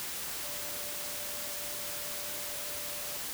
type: tone in noise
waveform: sine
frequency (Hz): 587.3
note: D5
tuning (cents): 0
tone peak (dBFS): -48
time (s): 0.44-3.17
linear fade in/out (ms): 0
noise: white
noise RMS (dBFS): -38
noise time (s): 0-3.33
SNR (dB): -13
effects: none